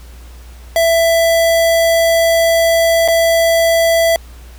square tone with dropouts, 664 Hz, E5, 12 cents sharp, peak -10 dBFS, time 0.76-4.16 s, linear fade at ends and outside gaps 1 ms, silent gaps 3.078-3.084 s, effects added 60 Hz sine -33 dBFS peak until 4.58 s + pink hiss -44 dBFS RMS until 4.58 s

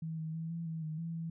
sine tone with pitch steps, 161.2 / 158.8 / 162.8 / 167.3 / 161.7 / 156 / 166 / 164.5 Hz, E3 / D#3 / E3 / E3 / E3 / D#3 / E3 / E3, -38 / +36 / -21 / +26 / -33 / +5 / +12 / -3 cents, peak -36 dBFS, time 0.02-1.3 s, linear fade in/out 5 ms, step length 160 ms, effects none

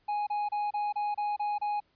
triangle tone bursts, 830.6 Hz, G#5, in tune, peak -26 dBFS, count 8, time 0.08-1.803 s, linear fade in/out 10 ms, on 190 ms, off 29 ms, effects pink hiss -71 dBFS RMS until 1.95 s + resampled to 11025 Hz

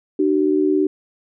sine tone pair together, 301.3 / 379.6 Hz, D4 / F#4, +44 / +44 cents, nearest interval major third, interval 400 cents, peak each -17 dBFS, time 0.19-0.87 s, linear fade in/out 5 ms, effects none

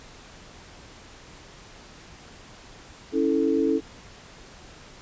sine chord, A major, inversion first, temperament equal with one note detuned, 277.2 / 326 / 440 Hz, C#4 / E4 / A4, 0 / -19 / 0 cents, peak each -24 dBFS, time 3.12-3.81 s, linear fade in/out 50 ms, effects pink hiss -47 dBFS RMS until 5.01 s + resampled to 16000 Hz

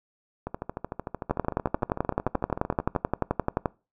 two click trains, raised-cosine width 1 ms, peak -17 / -9 dBFS, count 34 / 28, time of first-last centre 0.47-2.951 / 1.31-3.658 s, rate 13.3 / 11.5 Hz, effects noise-tail reverb RT60 0.3 s tail -23 dB re dry

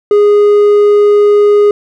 sine tone with hard clipping, 413 Hz, G#4, 10 cents flat, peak -5 dBFS, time 0.11-1.71 s, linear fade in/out 2 ms, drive 3 dB, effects none

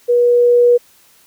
sine tone with level ramp, 483.3 Hz, B4, 38 cents flat, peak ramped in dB -9 to -6 dBFS, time 0.08-0.78 s, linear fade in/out 20 ms, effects white hiss -50 dBFS RMS until 1.26 s

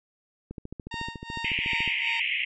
click train, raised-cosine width 3 ms, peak -24 dBFS, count 20, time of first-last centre 0.51-1.877 s, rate 13.9 Hz
15% pulse tone with tremolo, 924 Hz, A#5, 16 cents flat, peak -25 dBFS, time 0.91-2.2 s, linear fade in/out 5 ms, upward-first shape sine, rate 2.6 Hz, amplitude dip 90%
pink band-pass noise, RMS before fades -28 dBFS, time 1.44-2.45 s, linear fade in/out 10 ms, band 2000 to 3000 Hz, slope 96 dB/octave
effects resampled to 16000 Hz

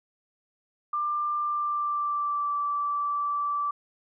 sine tone with pitch glide, 1190 to 1162.1 Hz, D6 to D6, +22 to -19 cents, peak -25 dBFS, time 0.93-3.71 s, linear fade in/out 5 ms, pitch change -41 cents, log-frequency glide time 1.39-2.55 s, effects none

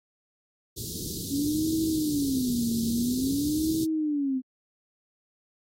pink band-stop noise, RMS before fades -34 dBFS, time 0.76-3.86 s, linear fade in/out 20 ms, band 410 to 3800 Hz, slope 48 dB/octave
sine tone with vibrato, 271.2 Hz, C#4, 38 cents flat, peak -24 dBFS, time 1.29-4.42 s, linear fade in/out 50 ms, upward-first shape sine, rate 0.5 Hz, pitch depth 290 cents each way
effects high-pass 80 Hz 12 dB/octave + AAC 48 kbps

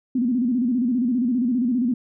sine tone with vibrato, 245 Hz, B3, 14 cents flat, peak -18 dBFS, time 0.15-1.94 s, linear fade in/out 5 ms, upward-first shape square, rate 15 Hz, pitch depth 100 cents each way, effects none

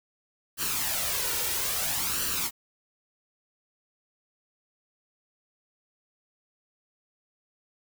white noise with flanger, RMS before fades -29 dBFS, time 0.57-2.51 s, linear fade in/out 50 ms, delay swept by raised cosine 0.68 to 2.18 ms, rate 0.6 Hz, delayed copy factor +0.6, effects none

